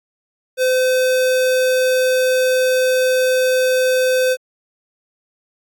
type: tone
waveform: square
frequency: 512 Hz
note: C5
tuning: 38 cents flat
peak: -14 dBFS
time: 0.57-4.37 s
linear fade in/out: 50 ms
effects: AAC 64 kbps